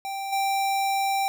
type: tone with level steps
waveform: square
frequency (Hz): 784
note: G5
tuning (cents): 0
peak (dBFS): -30 / -23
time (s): 0.05-1.28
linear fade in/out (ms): 0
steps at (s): 0.32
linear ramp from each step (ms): 10
effects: none